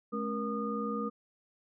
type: tone cluster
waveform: sine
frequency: 214.6 / 274.3 / 473.5 / 1224 Hz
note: A3 / C#4 / A#4 / D#6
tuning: -43 / -18 / +27 / -29 cents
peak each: -35 / -40 / -37 / -37 dBFS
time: 0.12-1.1 s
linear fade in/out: 20 ms
effects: none